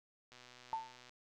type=click train; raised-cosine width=0.2 ms; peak=-39 dBFS; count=97; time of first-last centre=0.32-1.094 s; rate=124 Hz
type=tone with exponential decay; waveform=sine; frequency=891 Hz; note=A5; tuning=22 cents sharp; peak=-32 dBFS; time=0.73-1 s; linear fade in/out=0 ms; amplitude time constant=58 ms
effects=none